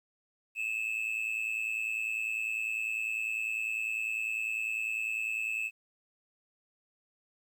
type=tone with amplitude modulation; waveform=triangle; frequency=2600 Hz; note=E7; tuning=24 cents flat; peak=-26 dBFS; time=0.55-5.71 s; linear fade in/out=50 ms; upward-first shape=sine; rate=110 Hz; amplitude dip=75%; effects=11-bit